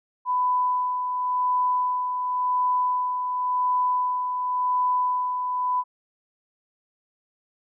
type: tone with tremolo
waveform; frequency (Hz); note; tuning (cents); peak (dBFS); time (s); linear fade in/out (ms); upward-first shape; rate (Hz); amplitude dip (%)
sine; 998; B5; +18; -19; 0.25-5.84; 50; sine; 0.92; 45
effects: none